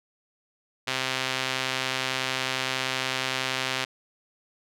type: tone with band-pass filter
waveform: sawtooth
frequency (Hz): 130.81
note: C3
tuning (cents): 0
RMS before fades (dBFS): -29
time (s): 0.87-3.85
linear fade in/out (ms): 10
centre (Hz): 3100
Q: 0.98
effects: none